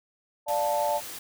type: chord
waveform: sine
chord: D minor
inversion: none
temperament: equal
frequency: 587.3 / 698.5 / 880 Hz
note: D5 / F5 / A5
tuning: 0 / 0 / 0 cents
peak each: -27 / -30 / -27 dBFS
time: 0.46-1.01 s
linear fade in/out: 50 ms
type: noise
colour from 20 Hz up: white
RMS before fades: -39 dBFS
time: 0.48-1.19 s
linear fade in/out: 5 ms
effects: none